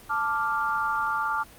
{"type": "chord", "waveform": "sine", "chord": "D minor", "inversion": "second", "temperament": "equal", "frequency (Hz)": [880, 1174.7, 1396.9], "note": ["A5", "D6", "F6"], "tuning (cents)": [0, 0, 0], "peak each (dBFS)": [-29, -27, -28], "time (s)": [0.09, 1.44], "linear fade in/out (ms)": 20, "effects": ["pink hiss -49 dBFS RMS until 1.58 s", "Opus 32 kbps"]}